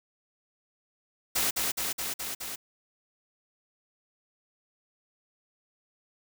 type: noise with echo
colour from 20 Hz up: white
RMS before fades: -27 dBFS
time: 1.35-1.51 s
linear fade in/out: 10 ms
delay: 210 ms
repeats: 5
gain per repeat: -2 dB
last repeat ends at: 2.56 s
effects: none